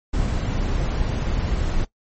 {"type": "noise", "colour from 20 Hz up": "brown", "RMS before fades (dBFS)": -22, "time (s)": [0.13, 1.85], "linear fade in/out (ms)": 10, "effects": ["noise-tail reverb RT60 0.1 s tail -18 dB re dry", "MP3 32 kbps"]}